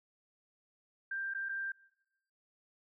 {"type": "tone with dropouts", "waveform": "sine", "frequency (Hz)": 1582, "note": "G6", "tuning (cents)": 15, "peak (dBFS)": -35, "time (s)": [1.11, 1.72], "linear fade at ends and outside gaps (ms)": 5, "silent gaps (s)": [[1.338, 1.347], [1.488, 1.492]], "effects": ["noise-tail reverb RT60 0.8 s tail -20 dB re dry"]}